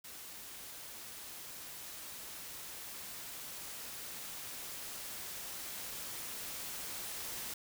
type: noise with level ramp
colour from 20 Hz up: white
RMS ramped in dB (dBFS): -49 to -42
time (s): 0.04-7.54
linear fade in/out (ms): 5
effects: none